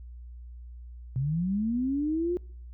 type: linear sweep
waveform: sine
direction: up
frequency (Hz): 124.8 to 361.1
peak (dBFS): -25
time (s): 1.16-2.37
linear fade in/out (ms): 0
effects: noise-tail reverb RT60 0.6 s tail -26 dB re dry + added 60 Hz sine -41 dBFS peak until 2.73 s